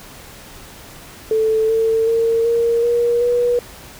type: tone with pitch steps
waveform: sine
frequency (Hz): 440 / 448.5 / 457.1 / 465.9 / 474.9 / 484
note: A4 / A4 / A#4 / A#4 / A#4 / B4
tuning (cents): 0 / +33 / -34 / -1 / +32 / -35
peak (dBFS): -13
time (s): 1.31-3.59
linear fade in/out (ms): 2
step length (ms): 380
effects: pink hiss -39 dBFS RMS until 3.99 s